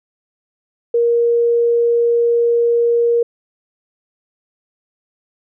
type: tone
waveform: sine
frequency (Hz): 470.6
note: A#4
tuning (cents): +16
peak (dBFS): -11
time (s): 0.94-3.23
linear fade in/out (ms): 5
effects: none